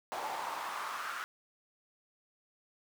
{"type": "noise with high-pass filter sweep", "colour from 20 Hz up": "brown", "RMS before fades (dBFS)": -39, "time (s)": [0.12, 1.24], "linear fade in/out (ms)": 0, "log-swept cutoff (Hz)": [760, 1400], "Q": 3.5, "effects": []}